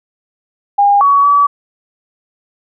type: tone with pitch steps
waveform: sine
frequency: 810 / 1127 / 1145 Hz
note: G#5 / C#6 / D6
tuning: -43 / +28 / -44 cents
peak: -6 dBFS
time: 0.78-1.47 s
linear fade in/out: 10 ms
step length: 230 ms
effects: none